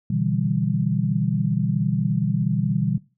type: chord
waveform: sine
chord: E minor seventh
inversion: second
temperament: equal with one note detuned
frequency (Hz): 123.47 / 147.94 / 164.81 / 196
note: B2 / D3 / E3 / G3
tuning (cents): 0 / +13 / 0 / 0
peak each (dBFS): -25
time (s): 0.1-2.98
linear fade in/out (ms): 5
effects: noise-tail reverb RT60 0.3 s tail -19 dB re dry

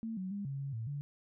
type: tone with pitch steps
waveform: sine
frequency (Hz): 224.9 / 186.9 / 201.7 / 137.6 / 138.6 / 112.5 / 143.2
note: A3 / F#3 / G3 / C#3 / C#3 / A2 / D3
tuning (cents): +38 / +18 / +50 / -12 / 0 / +39 / -43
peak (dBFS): -36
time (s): 0.03-1.01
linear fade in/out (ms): 0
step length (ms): 140
effects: none

